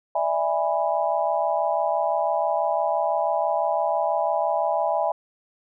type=chord; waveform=sine; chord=E dominant seventh; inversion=third; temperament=just; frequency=593.3 / 659.3 / 824.1 / 988.9 Hz; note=D5 / E5 / G#5 / B5; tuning=+18 / 0 / -14 / +2 cents; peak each=-27 / -24 / -25 / -29 dBFS; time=0.15-5.12 s; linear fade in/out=5 ms; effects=none